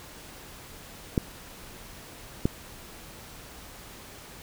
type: clicks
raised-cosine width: 3 ms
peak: -9 dBFS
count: 2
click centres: 1.178 / 2.455 s
effects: pink hiss -46 dBFS RMS until 4.42 s